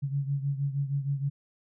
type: beating tone pair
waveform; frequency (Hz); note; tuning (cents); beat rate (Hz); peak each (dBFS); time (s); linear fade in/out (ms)
sine; 138.59 / 144.99; C#3 / D3; 0 / -22; 6.4; -28 / -33; 0.02-1.3; 20
effects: none